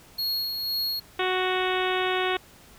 square tone with tremolo, 4310 Hz, C#8, 49 cents flat, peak -25 dBFS, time 0.18-1 s, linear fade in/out 10 ms, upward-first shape sine, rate 2 Hz, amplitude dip 40%
harmonic tone, 370 Hz, F#4, in tune, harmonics 1 / 2 / 3 / 4 / 5 / 6 / 7 / 8 / 9 / 10, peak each -27 / -30 / -32 / -33 / -34 / -35 / -35 / -36 / -37 / -37 dBFS, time 1.19-2.37 s, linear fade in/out 5 ms
effects pink hiss -52 dBFS RMS until 2.78 s

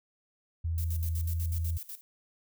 sine tone with pitch glide, 82.5 to 83.12 Hz, E2 to E2, +2 to +15 cents, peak -28 dBFS, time 0.64-1.78 s, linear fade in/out 10 ms, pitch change +13 cents, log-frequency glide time 1.14-1.43 s
violet noise with tremolo, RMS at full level -41 dBFS, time 0.78-2.01 s, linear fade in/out 0 ms, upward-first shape square, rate 8.1 Hz, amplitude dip 80%
effects none

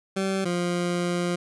20% pulse tone pair in turn, 192.7 / 175.58 Hz, G3 / F3, -29 / +10 cents, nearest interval major second, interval 161 cents, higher first, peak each -19 dBFS, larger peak neither, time 0.16-0.45 / 0.45-1.36 s, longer second, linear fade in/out 10 ms, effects resampled to 24000 Hz

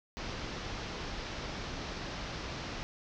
pink low-pass noise, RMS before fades -40 dBFS, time 0.17-2.83 s, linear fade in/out 0 ms, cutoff 5900 Hz, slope 48 dB/octave, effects none

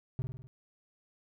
triangle tone with echo, 129.4 Hz, C3, 19 cents flat, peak -28 dBFS, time 0.19-0.22 s, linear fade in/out 0 ms, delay 50 ms, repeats 5, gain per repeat -4 dB, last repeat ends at 0.47 s, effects none

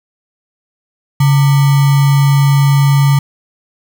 sine tone with sample-and-hold, 140 Hz, C#3, 18 cents sharp, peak -6 dBFS, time 1.2-3.19 s, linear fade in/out 5 ms, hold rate 1050 Hz, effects none

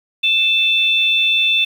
sine tone pair together, 2637 / 3542 Hz, E7 / A7, 0 / +11 cents, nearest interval perfect fourth, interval 511 cents, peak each -15 dBFS, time 0.23-1.65 s, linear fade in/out 10 ms, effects 7-bit

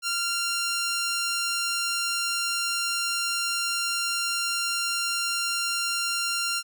10% pulse tone, 1385 Hz, F6, 15 cents flat, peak -17 dBFS, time 0.02-6.63 s, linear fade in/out 50 ms, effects none

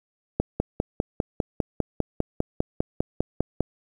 click train, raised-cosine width 2 ms, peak -8 dBFS, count 17, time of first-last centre 0.4-3.606 s, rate 4.99 Hz, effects 8-bit

